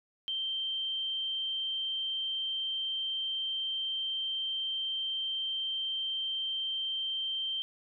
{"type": "tone", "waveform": "sine", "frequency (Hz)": 3136, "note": "G7", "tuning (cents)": 0, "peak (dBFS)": -31, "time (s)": [0.28, 7.62], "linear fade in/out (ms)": 0, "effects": []}